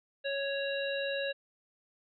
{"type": "harmonic tone", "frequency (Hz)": 554.4, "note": "C#5", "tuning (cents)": 0, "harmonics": [1, 3, 5, 7], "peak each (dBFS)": [-33, -38, -40, -41], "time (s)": [0.24, 1.33], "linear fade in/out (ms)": 20, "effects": []}